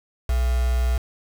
sine tone with quantisation, 61.4 Hz, B1, 9 cents flat, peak -18 dBFS, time 0.29-0.98 s, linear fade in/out 5 ms, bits 5, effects none

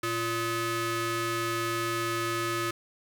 sawtooth ring-modulated tone, 460.8 Hz, A#4, 20 cents flat, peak -21 dBFS, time 0.03-2.71 s, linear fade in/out 5 ms, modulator 806 Hz, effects none

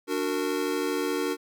square chord, D augmented, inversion none, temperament just, 293.7 / 367.1 / 458.9 Hz, D4 / F#4 / A#4, 0 / -14 / -27 cents, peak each -31 dBFS, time 0.07-1.37 s, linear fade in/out 50 ms, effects none

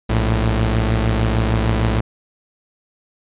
sawtooth tone pair together, 58.27 / 110 Hz, A#1 / A2, 0 / 0 cents, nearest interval major seventh, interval 1100 cents, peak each -14 dBFS, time 0.09-2.01 s, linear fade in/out 10 ms, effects resampled to 8000 Hz

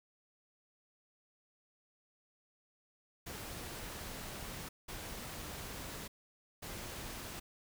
pink noise bursts at uneven times, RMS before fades -45 dBFS, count 3, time 3.26-4.69 / 4.88-6.08 / 6.62-7.4 s, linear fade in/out 10 ms, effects none

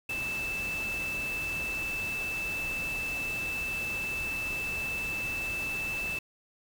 sine tone in noise, 2637 Hz, E7, in tune, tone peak -31 dBFS, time 0.09-6.19 s, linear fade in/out 5 ms, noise pink, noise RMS -41 dBFS, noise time 0.09-6.19 s, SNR +7 dB, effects none

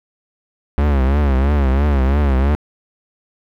45% pulse tone with vibrato, 69.3 Hz, C#2, in tune, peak -12 dBFS, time 0.78-2.55 s, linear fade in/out 0 ms, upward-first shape triangle, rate 3 Hz, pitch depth 140 cents each way, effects low-pass 2000 Hz 12 dB/octave + 7-bit

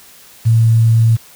sine tone with quantisation, 113.6 Hz, A#2, 44 cents flat, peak -7 dBFS, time 0.45-1.17 s, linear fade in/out 20 ms, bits 6, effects white hiss -42 dBFS RMS until 1.35 s

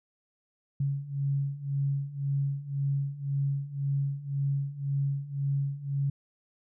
sine beating tone pair, 138.4 / 140.3 Hz, C#3 / C#3, -2 / +21 cents, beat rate 1.9 Hz, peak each -32 / -29 dBFS, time 0.8-6.1 s, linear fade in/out 5 ms, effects none

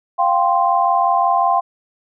sine chord, F suspended second, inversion none, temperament equal, 698.5 / 784 / 1046.5 Hz, F5 / G5 / C6, 0 / 0 / 0 cents, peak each -17 dBFS, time 0.18-1.61 s, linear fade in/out 20 ms, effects none

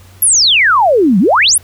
sine exponential two-way sweep, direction down then up, 11840 to 174.61 to 11840 Hz, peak -6 dBFS, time 0.22-1.58 s, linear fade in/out 5 ms, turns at 1.19 s, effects added 93 Hz sine -39 dBFS peak until 1.63 s + pink hiss -44 dBFS RMS until 1.63 s

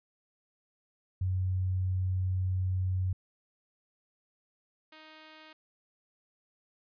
sine / 5% pulse tone pair in turn, 92.8 / 312.1 Hz, F#2 / D#4, +6 / +5 cents, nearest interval octave + major sixth, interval 2099 cents, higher second, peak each -27 / -39 dBFS, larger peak first, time 1.21-3.13 / 4.92-5.53 s, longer first, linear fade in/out 5 ms, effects resampled to 11025 Hz

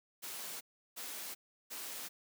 white noise bursts, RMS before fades -44 dBFS, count 3, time 0.22-2.09 s, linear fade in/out 20 ms, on 390 ms, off 350 ms, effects high-pass 200 Hz 12 dB/octave

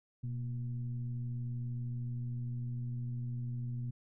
sine tone with frequency modulation, 122.9 Hz, B2, 8 cents flat, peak -35 dBFS, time 0.23-3.91 s, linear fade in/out 10 ms, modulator 113 Hz, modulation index 0.48, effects none

